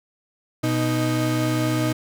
35% pulse tone pair together, 123.62 / 311.5 Hz, B2 / D#4, +2 / +2 cents, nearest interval octave + major third, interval 1600 cents, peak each -21 / -21 dBFS, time 0.63-1.93 s, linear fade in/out 10 ms, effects none

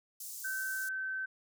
pink high-pass noise, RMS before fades -44 dBFS, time 0.2-0.89 s, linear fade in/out 5 ms, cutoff 6200 Hz, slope 24 dB/octave
sine tone, 1539 Hz, G6, 32 cents flat, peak -34 dBFS, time 0.44-1.26 s, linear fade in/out 10 ms
effects none

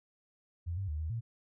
sine tone with pitch steps, 85.6 / 97.4 / 75.8 / 78.9 / 114.9 Hz, F2 / G2 / D#2 / D#2 / A#2, -34 / -11 / -45 / +25 / -25 cents, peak -33 dBFS, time 0.66-1.21 s, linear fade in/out 20 ms, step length 110 ms, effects none

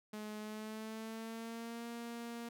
sawtooth tone with pitch glide, 212.6 to 234.5 Hz, G#3 to A#3, +41 to +11 cents, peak -39 dBFS, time 0.13-2.49 s, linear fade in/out 5 ms, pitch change +170 cents, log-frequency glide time 0.39-1.87 s, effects none

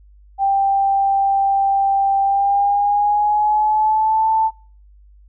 sine tone with pitch glide, 787 to 883.4 Hz, G5 to A5, +7 to +7 cents, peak -13 dBFS, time 0.38-4.51 s, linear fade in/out 50 ms, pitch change +200 cents, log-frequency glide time 2.22-4.27 s, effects noise-tail reverb RT60 0.4 s tail -24 dB re dry + added 50 Hz sine -44 dBFS peak until 5.28 s

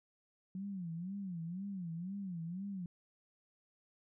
sine tone with vibrato, 181.6 Hz, F#3, 32 cents flat, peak -39 dBFS, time 0.55-2.86 s, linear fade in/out 2 ms, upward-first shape sine, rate 2 Hz, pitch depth 180 cents each way, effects none

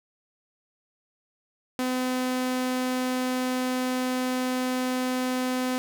sawtooth tone, 254.3 Hz, C4, 49 cents flat, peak -21 dBFS, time 1.79-5.78 s, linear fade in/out 0 ms, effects none

